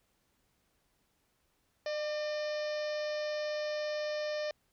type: harmonic tone with a mistuned harmonic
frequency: 603 Hz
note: D5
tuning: 46 cents sharp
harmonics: 1 / 2 / 3 / 4 / 5 / 6 / 7 / 8 / 9 / 10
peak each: -33 / -50 / -44 / -49 / -52 / -53 / -51 / -51 / -51 / -60 dBFS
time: 1.86-4.51 s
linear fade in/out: 2 ms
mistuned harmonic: 2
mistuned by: -34 cents
effects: pink hiss -75 dBFS RMS until 4.72 s